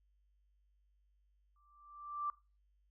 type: tone with exponential growth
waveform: sine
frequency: 1174.7 Hz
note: D6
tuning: in tune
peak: -33 dBFS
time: 1.56-2.3 s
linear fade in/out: 2 ms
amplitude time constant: 160 ms
effects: noise-tail reverb RT60 0.3 s tail -20 dB re dry + added 50 Hz sine -70 dBFS peak until 2.9 s